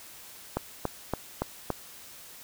click train, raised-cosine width 1 ms, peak -13 dBFS, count 5, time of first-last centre 0.57-1.703 s, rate 3.53 Hz, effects white hiss -48 dBFS RMS until 2.43 s

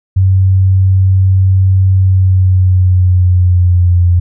sine tone with pitch glide, 94.8 to 87.94 Hz, F#2 to F2, +43 to +13 cents, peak -5 dBFS, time 0.16-4.2 s, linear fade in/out 10 ms, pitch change -130 cents, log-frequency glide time 1.94-4.08 s, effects none

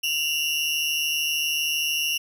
35% pulse tone pair together, 2747 / 2900 Hz, F7 / F#7, -29 / -35 cents, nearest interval minor second, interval 94 cents, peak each -24 dBFS, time 0.03-2.18 s, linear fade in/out 10 ms, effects none

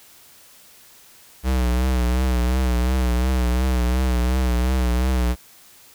square tone with vibrato, 62.5 Hz, B1, 21 cents sharp, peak -18 dBFS, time 1.43-5.36 s, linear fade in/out 50 ms, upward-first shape triangle, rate 2.8 Hz, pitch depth 77 cents each way, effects white hiss -49 dBFS RMS until 5.94 s

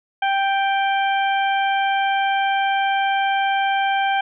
harmonic tone, 785 Hz, G5, 2 cents sharp, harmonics 1 / 2 / 3 / 4, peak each -18 / -24 / -28 / -30 dBFS, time 0.22-4.21 s, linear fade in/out 5 ms, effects none

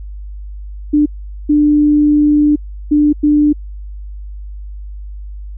sine tone bursts at uneven times, 296.6 Hz, D4, 17 cents sharp, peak -7 dBFS, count 4, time 0.93-1.06 / 1.49-2.56 / 2.91-3.13 / 3.23-3.53 s, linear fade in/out 10 ms, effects added 50 Hz sine -25 dBFS peak until 5.57 s

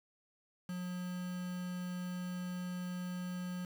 triangle tone with quantisation, 180.1 Hz, F#3, 46 cents flat, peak -36 dBFS, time 0.69-3.65 s, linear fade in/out 2 ms, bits 8, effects none

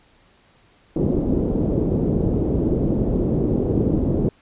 white low-pass noise, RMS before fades -20 dBFS, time 0.96-4.29 s, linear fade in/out 2 ms, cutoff 400 Hz, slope 24 dB/octave, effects pink hiss -56 dBFS RMS until 4.41 s + resampled to 8000 Hz

